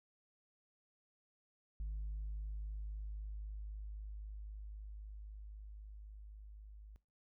sine tone with level ramp, 51.91 Hz, G#1, in tune, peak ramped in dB -36 to -51 dBFS, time 1.8-6.96 s, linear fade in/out 0 ms, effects noise-tail reverb RT60 0.3 s tail -21 dB re dry + tanh soft clip ceiling -37 dBFS

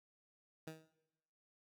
15% pulse tone with exponential decay, 158.9 Hz, D#3, 37 cents sharp, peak -37 dBFS, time 0.67-0.93 s, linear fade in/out 5 ms, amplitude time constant 55 ms, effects noise-tail reverb RT60 1.0 s tail -19 dB re dry

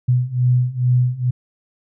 sine beating tone pair, 123.47 / 125.77 Hz, B2 / B2, 0 / +32 cents, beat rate 2.3 Hz, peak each -18 / -16 dBFS, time 0.08-1.31 s, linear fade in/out 10 ms, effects none

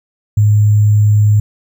sine tone with sample-and-hold, 105.1 Hz, G#2, 21 cents sharp, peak -6 dBFS, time 0.37-1.4 s, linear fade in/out 5 ms, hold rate 7350 Hz, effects none

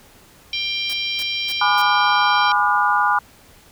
harmonic tone, 790 Hz, G5, 13 cents sharp, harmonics 3 / 4 / 5 / 6 / 7, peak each -26 / -25 / -28 / -33 / -31 dBFS, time 0.53-2.52 s, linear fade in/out 2 ms
white noise bursts, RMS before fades -34 dBFS, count 4, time 0.89-1.82 s, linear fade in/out 5 ms, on 45 ms, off 250 ms
sine chord, G# diminished seventh, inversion none, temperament just, 830.6 / 996.7 / 1196.1 / 1435.3 Hz, G#5 / B5 / D6 / F6, 0 / +16 / +31 / +47 cents, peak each -20 dBFS, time 1.61-3.19 s, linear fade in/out 5 ms
effects pink hiss -49 dBFS RMS until 3.71 s

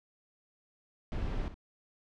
brown noise with echo, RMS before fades -34 dBFS, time 1.12-1.48 s, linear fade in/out 0 ms, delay 62 ms, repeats 1, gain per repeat -11 dB, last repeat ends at 1.542 s, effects low-pass 4000 Hz 12 dB/octave

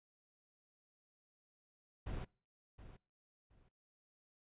brown noise with echo, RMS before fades -42 dBFS, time 2.06-2.25 s, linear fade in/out 10 ms, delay 720 ms, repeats 2, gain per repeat -13 dB, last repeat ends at 3.69 s, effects noise-tail reverb RT60 0.4 s tail -25 dB re dry + resampled to 8000 Hz

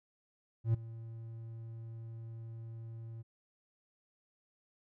triangle tone with ADSR envelope, 113.9 Hz, A#2, 40 cents flat, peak -22 dBFS, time 0.64-3.23 s, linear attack 100 ms, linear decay 10 ms, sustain -19 dB, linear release 21 ms, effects none

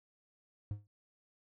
triangle tone with exponential decay, 103.2 Hz, G#2, 10 cents flat, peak -30 dBFS, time 0.71-0.87 s, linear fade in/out 0 ms, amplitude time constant 34 ms, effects none

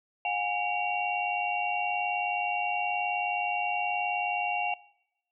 sine tone cluster, 720 / 819 / 2264 / 2755 Hz, F#5 / G#5 / C#7 / F7, -47 / -24 / +36 / -24 cents, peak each -31 / -32 / -40 / -31 dBFS, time 0.25-4.74 s, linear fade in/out 2 ms, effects noise-tail reverb RT60 0.9 s tail -23 dB re dry

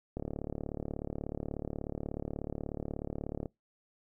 click train, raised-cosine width 2 ms, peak -23 dBFS, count 121, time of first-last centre 0.17-3.458 s, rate 36.5 Hz, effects noise-tail reverb RT60 0.2 s tail -26 dB re dry

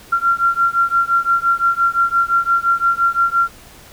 sine beating tone pair, 1372 / 1377.8 Hz, F6 / F6, -31 / -24 cents, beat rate 5.8 Hz, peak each -16 dBFS, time 0.12-3.49 s, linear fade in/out 10 ms, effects pink hiss -42 dBFS RMS until 3.92 s

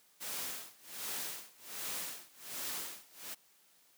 white noise with tremolo, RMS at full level -39 dBFS, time 0.2-3.35 s, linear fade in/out 20 ms, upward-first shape sine, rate 1.3 Hz, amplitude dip 95%, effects white hiss -67 dBFS RMS until 3.97 s + high-pass 150 Hz 12 dB/octave

